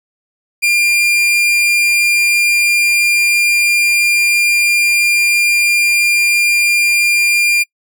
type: tone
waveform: 40% pulse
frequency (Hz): 2399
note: D7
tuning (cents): +36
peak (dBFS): -9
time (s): 0.62-7.64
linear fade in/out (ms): 20
effects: noise-tail reverb RT60 0.1 s tail -25 dB re dry